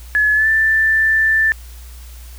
sine tone with pitch glide, 1705 to 1769.2 Hz, G#6 to A6, +45 to +9 cents, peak -11 dBFS, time 0.15-1.52 s, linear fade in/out 0 ms, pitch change +64 cents, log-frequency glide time 0.34-0.48 s, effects added 60 Hz sine -33 dBFS peak until 2.38 s + white hiss -44 dBFS RMS until 2.38 s

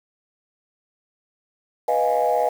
sine chord, F half-diminished seventh, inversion second, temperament equal, 493.9 / 622.3 / 698.5 / 830.6 Hz, Cb5 / Eb5 / F5 / Ab5, 0 / 0 / 0 / 0 cents, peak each -22 dBFS, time 1.88-2.49 s, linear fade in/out 5 ms, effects tanh soft clip ceiling -10 dBFS + 7-bit

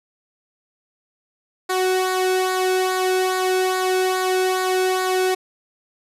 sawtooth tone with flanger, 371.9 Hz, F#4, 9 cents sharp, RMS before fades -20 dBFS, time 1.69-5.35 s, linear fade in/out 10 ms, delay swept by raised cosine 0.34 to 1.03 ms, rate 2.4 Hz, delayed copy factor -0.6, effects resampled to 32000 Hz

